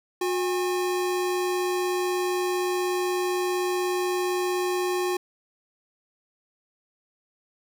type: tone pair together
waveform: square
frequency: 361.7 / 812 Hz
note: F#4 / G#5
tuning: -39 / -39 cents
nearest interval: octave + major second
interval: 1400 cents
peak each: -25 / -33 dBFS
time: 0.21-5.17 s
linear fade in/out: 5 ms
effects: none